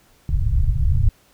pink low-pass noise, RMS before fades -17 dBFS, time 0.29-1.09 s, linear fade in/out 2 ms, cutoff 130 Hz, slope 48 dB/octave, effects pink hiss -56 dBFS RMS until 1.33 s

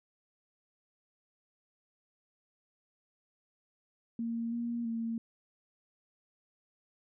sine tone with pitch steps, 231.1 / 235.8 / 228.6 Hz, A#3 / A#3 / A#3, -15 / +20 / -34 cents, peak -32 dBFS, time 4.19-5.18 s, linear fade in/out 2 ms, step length 330 ms, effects none

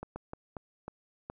slowing click train, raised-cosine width 1 ms, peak -25 dBFS, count 6, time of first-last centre 0.03-1.3 s, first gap 130 ms, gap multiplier 1.34, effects none

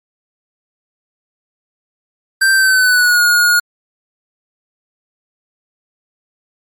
square tone with pitch glide, 1568 to 1437.9 Hz, G6 to F#6, 0 to -50 cents, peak -9 dBFS, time 2.41-3.6 s, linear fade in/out 10 ms, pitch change -150 cents, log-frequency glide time 2.53-3.21 s, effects MP3 64 kbps

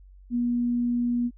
sine tone, 240.9 Hz, B3, 43 cents flat, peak -22 dBFS, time 0.3-1.31 s, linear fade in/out 50 ms, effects added 47 Hz sine -47 dBFS peak until 1.37 s

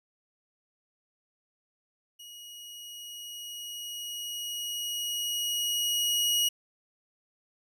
sawtooth tone with level ramp, 2898 Hz, F#7, 37 cents flat, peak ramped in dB -42 to -20 dBFS, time 2.19-6.49 s, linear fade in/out 10 ms, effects none

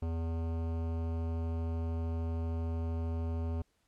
sine tone with hard clipping, 82.41 Hz, E2, in tune, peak -34 dBFS, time 0.02-3.62 s, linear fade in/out 5 ms, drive 17 dB, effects pink hiss -75 dBFS RMS until 3.87 s + low-pass 11000 Hz 12 dB/octave

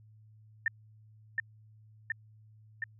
sine tone with echo, 1796 Hz, A6, 35 cents sharp, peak -25 dBFS, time 0.66-0.68 s, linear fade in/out 2 ms, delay 720 ms, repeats 3, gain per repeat -2 dB, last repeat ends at 2.84 s, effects added 108 Hz sine -55 dBFS peak until 2.99 s

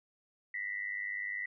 sine tone with amplitude modulation, 1966 Hz, B6, 8 cents flat, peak -31 dBFS, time 0.54-1.46 s, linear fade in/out 5 ms, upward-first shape sine, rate 100 Hz, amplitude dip 90%, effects none

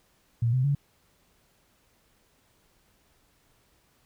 sine tone with pitch steps, 116.6 / 128.63 / 141.9 Hz, A#2 / C3 / C#3, +1 / -29 / +41 cents, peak -21 dBFS, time 0.42-0.75 s, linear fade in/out 5 ms, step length 110 ms, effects pink hiss -66 dBFS RMS until 4.05 s

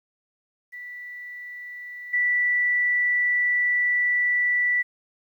sine tone with level steps, 1965 Hz, B6, 9 cents flat, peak -35 / -19 dBFS, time 0.72-4.83 s, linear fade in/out 20 ms, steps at 2.13 s, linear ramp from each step 10 ms, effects 10-bit

